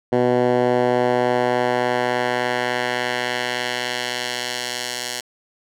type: tone with band-pass filter sweep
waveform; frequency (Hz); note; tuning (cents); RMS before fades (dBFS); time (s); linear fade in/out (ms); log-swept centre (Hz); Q
10% pulse; 123.47; B2; 0; -21; 0.12-5.21; 10; 420 to 6000; 0.79
effects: none